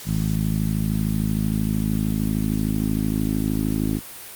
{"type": "tone with low-pass filter sweep", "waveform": "10% pulse", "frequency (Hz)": 53.1, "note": "G#1", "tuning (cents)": 39, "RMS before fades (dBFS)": -22, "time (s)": [0.05, 4.01], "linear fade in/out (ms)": 50, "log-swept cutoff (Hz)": [180, 290], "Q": 2.5, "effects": ["white hiss -38 dBFS RMS until 4.35 s", "Opus 48 kbps"]}